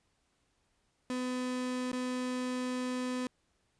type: tone with dropouts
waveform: 35% pulse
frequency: 252 Hz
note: B3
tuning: 35 cents sharp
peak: -31 dBFS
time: 1.1-3.27 s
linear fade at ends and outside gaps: 1 ms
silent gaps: 1.917-1.93 s
effects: pink hiss -75 dBFS RMS until 3.79 s + resampled to 22050 Hz